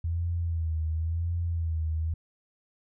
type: tone with vibrato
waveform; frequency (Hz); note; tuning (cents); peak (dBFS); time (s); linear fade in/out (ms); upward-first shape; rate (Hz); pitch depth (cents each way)
sine; 82.41; E2; 0; -26; 0.04-2.14; 5; sine; 0.94; 68
effects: none